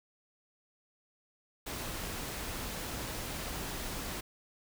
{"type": "noise", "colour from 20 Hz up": "pink", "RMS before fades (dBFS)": -39, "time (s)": [1.66, 4.21], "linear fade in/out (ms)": 10, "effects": []}